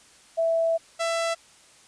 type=tone pair in turn; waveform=sine / sawtooth; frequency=659.3 / 666.2 Hz; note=E5 / E5; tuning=0 / +18 cents; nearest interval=unison; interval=18 cents; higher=second; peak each=-20 dBFS; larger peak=neither; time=0.37-0.78 / 0.99-1.35 s; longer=first; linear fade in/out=20 ms; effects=white hiss -54 dBFS RMS until 1.87 s + resampled to 22050 Hz